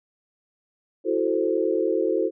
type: chord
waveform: sine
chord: F# half-diminished seventh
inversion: third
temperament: equal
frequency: 329.6 / 370 / 440 / 523.3 Hz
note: E4 / F#4 / A4 / C5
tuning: 0 / 0 / 0 / 0 cents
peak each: -26 / -25 / -25 / -27 dBFS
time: 1.04-2.31 s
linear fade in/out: 50 ms
effects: none